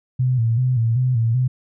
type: tone with vibrato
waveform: sine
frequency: 120.7 Hz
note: B2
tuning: 39 cents flat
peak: -15 dBFS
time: 0.19-1.48 s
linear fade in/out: 10 ms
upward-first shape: square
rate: 2.6 Hz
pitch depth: 93 cents each way
effects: none